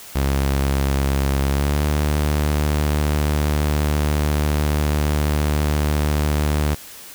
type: tone with pitch glide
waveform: sawtooth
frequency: 68.7 to 74.49 Hz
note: C#2 to D2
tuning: -15 to +25 cents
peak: -13 dBFS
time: 0.15-6.75 s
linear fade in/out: 10 ms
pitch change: +140 cents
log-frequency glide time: 1.47-1.85 s
effects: white hiss -39 dBFS RMS until 7.14 s